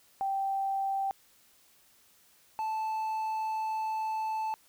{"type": "tone pair in turn", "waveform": ["sine", "triangle"], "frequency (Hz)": [781, 876.6], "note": ["G5", "A5"], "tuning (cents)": [-7, -7], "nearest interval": "major second", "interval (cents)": 200, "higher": "second", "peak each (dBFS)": -28, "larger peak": "neither", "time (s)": [[0.21, 1.11], [2.59, 4.54]], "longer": "second", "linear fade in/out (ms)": 0, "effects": ["white hiss -63 dBFS RMS until 4.68 s"]}